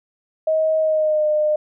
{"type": "tone with pitch glide", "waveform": "sine", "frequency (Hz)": [632, 607], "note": ["D#5", "D#5"], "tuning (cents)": [27, -43], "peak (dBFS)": -15, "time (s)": [0.47, 1.56], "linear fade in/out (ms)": 5, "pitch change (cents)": -70, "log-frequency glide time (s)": [0.79, 1.27], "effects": []}